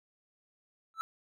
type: tone with exponential growth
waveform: triangle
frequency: 1318.5 Hz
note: E6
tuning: in tune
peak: -26 dBFS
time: 0.94-1.01 s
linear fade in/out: 0 ms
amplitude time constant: 15 ms
effects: none